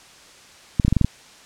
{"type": "clicks", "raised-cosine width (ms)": 5, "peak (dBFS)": -4, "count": 7, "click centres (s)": [0.798, 0.849, 0.881, 0.926, 0.967, 1.013, 1.046], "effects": ["white hiss -47 dBFS RMS until 1.45 s", "low-pass 7000 Hz 12 dB/octave"]}